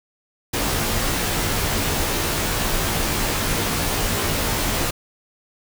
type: noise with comb filter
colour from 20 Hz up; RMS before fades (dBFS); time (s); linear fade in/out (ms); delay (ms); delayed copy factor
pink; -22; 0.53-4.91; 10; 16; -0.7
effects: none